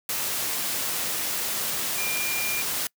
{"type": "tone in noise", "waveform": "sine", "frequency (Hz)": 2400, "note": "D7", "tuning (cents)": 37, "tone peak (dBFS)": -29, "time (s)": [1.98, 2.62], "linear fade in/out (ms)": 2, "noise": "white", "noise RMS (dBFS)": -28, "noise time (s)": [0.09, 2.87], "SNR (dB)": -4, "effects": ["noise-tail reverb RT60 0.1 s tail -25 dB re dry", "high-pass 100 Hz 12 dB/octave"]}